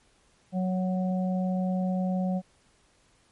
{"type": "harmonic tone", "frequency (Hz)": 185, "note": "F#3", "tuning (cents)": 0, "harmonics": [1, 3, 4], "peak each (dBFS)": [-25, -35, -37], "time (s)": [0.52, 2.42], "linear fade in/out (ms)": 50, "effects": ["pink hiss -64 dBFS RMS until 3.31 s", "MP3 48 kbps"]}